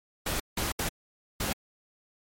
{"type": "noise bursts at uneven times", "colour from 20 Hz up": "pink", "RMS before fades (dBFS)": -30, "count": 4, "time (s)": [[0.26, 0.4], [0.57, 0.72], [0.79, 0.89], [1.4, 1.53]], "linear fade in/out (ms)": 5, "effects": ["MP3 64 kbps"]}